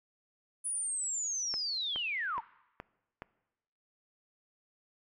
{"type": "linear sweep", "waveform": "sine", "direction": "down", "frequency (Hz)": [9950, 834], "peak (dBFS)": -32, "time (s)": [0.64, 2.41], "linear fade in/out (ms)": 20}
{"type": "click train", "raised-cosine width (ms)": 0.5, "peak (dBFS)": -26, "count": 5, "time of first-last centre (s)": [1.54, 3.221], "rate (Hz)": 2.38}
{"effects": ["noise-tail reverb RT60 1.0 s tail -21 dB re dry"]}